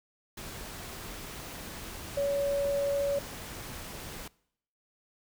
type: tone in noise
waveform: sine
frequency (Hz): 564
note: C#5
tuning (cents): +30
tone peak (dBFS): -26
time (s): 2.17-3.19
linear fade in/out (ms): 5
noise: pink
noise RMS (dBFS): -42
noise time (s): 0.37-4.28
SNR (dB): +13
effects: noise-tail reverb RT60 0.7 s tail -23 dB re dry

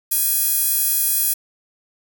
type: tone with high-pass filter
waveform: sawtooth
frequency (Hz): 830.6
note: G#5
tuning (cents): 0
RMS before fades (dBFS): -19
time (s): 0.11-1.34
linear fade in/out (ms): 10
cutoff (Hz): 11000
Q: 1.1
effects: none

